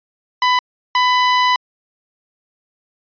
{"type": "tone bursts at uneven times", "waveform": "sawtooth", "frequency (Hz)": 998, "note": "B5", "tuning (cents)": 18, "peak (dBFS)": -8, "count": 2, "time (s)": [[0.42, 0.59], [0.95, 1.56]], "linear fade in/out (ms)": 2, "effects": ["resampled to 11025 Hz"]}